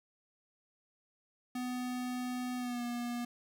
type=tone with pitch glide; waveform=square; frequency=249.5 to 240.4 Hz; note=B3 to B3; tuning=+18 to -46 cents; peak=-36 dBFS; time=1.55-3.25 s; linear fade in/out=5 ms; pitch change=-64 cents; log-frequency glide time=2.57-2.83 s; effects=11-bit